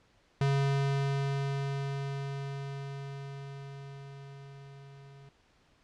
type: tone with level ramp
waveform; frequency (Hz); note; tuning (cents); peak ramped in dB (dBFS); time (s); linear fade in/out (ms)
square; 138.59; C#3; 0; -25 to -51; 0.41-5.29; 2
effects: pink hiss -66 dBFS RMS until 5.83 s + low-pass 5000 Hz 12 dB/octave